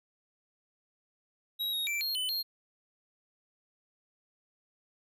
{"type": "tone with pitch steps", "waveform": "square", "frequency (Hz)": [3838, 3759, 2342, 4249, 3013, 4231], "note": ["A#7", "A#7", "D7", "C8", "F#7", "C8"], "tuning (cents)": [50, 14, -5, 26, 31, 19], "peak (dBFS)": -31, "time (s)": [1.59, 2.43], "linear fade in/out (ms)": 20, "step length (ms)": 140, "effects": []}